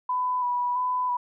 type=tone with vibrato; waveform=sine; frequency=990 Hz; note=B5; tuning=4 cents sharp; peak=-23 dBFS; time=0.09-1.17 s; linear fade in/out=5 ms; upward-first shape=square; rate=1.5 Hz; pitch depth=19 cents each way; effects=none